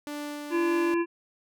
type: tone with tremolo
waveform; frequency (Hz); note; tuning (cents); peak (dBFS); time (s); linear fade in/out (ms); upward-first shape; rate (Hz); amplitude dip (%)
sawtooth; 293.7; D4; 0; -29; 0.07-0.94; 0; sine; 1.8; 30
type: harmonic tone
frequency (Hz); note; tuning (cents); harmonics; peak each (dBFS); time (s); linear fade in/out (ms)
340.1; F4; -46; 1 / 3 / 5 / 7 / 8; -23 / -33 / -37 / -40 / -41; 0.5-1.06; 50
effects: none